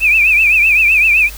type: tone with vibrato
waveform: sine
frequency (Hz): 2500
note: D#7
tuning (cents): +8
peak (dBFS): -7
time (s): 0-1.3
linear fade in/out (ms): 50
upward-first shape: triangle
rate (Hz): 7.8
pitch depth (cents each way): 140
effects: added 50 Hz sine -29 dBFS peak until 1.37 s + white hiss -34 dBFS RMS until 1.37 s